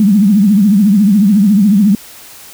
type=tone with vibrato; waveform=sine; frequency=203.4 Hz; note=G#3; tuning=36 cents flat; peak=-5 dBFS; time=0-1.95 s; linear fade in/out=2 ms; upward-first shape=triangle; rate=14 Hz; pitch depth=170 cents each way; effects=white hiss -35 dBFS RMS until 2.53 s